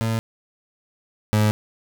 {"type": "tone pair in turn", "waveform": "30% pulse", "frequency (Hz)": [112.9, 106.56], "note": ["A2", "G#2"], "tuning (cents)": [45, 45], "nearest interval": "minor second", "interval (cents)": 100, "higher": "first", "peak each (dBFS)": [-18, -13], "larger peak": "second", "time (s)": [[0.01, 0.19], [1.33, 1.51]], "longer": "neither", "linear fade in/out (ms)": 0, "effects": []}